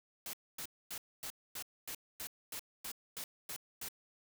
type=noise bursts; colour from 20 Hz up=white; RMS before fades=-43 dBFS; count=12; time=0.26-3.886 s; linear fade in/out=2 ms; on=73 ms; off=250 ms; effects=none